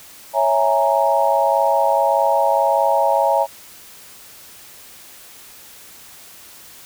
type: chord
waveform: sine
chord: A# half-diminished seventh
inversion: first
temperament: equal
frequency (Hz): 554.4 / 659.3 / 830.6 / 932.3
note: C#5 / E5 / G#5 / A#5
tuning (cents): 0 / 0 / 0 / 0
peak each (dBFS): -19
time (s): 0.33-3.47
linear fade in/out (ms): 50
effects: white hiss -42 dBFS RMS until 6.85 s